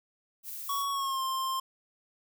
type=noise; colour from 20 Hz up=violet; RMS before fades=-40 dBFS; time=0.43-0.86 s; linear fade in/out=50 ms
type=tone with pitch glide; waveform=square; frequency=1117 to 1055.5 Hz; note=C#6 to C6; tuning=+13 to +15 cents; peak=-30 dBFS; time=0.69-1.6 s; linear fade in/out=5 ms; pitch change=-98 cents; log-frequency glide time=0.9-1.22 s
effects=none